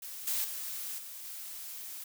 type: noise with level steps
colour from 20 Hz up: blue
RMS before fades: -43 / -32 / -39 / -45 / -43 dBFS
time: 0.02-2.04 s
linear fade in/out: 5 ms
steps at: 0.27 / 0.44 / 0.98 / 1.24 s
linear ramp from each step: 5 ms
effects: none